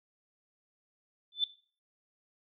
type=tone with exponential growth; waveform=sine; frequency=3520 Hz; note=A7; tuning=in tune; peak=-21 dBFS; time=1.32-1.44 s; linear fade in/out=2 ms; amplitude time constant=24 ms; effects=noise-tail reverb RT60 0.4 s tail -17 dB re dry